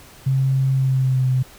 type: tone with pitch glide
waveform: sine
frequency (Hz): 133.6 to 128.83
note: C3 to C3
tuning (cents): +36 to -26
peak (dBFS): -15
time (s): 0.26-1.43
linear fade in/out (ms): 10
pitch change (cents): -62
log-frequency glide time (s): 0.73-1.3
effects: pink hiss -45 dBFS RMS until 1.58 s